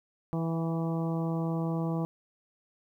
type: harmonic tone with a mistuned harmonic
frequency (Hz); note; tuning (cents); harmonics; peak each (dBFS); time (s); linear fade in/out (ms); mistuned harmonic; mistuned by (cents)
164.1; E3; -8; 1 / 2 / 3 / 4 / 5 / 6 / 7; -29 / -35 / -39 / -41 / -43 / -45 / -46; 0.33-2.05; 0; 4; +16
effects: 11-bit